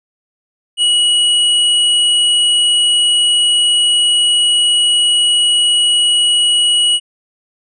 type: tone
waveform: square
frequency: 2917 Hz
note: F#7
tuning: 25 cents flat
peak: -10 dBFS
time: 0.77-7 s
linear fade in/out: 50 ms
effects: resampled to 24000 Hz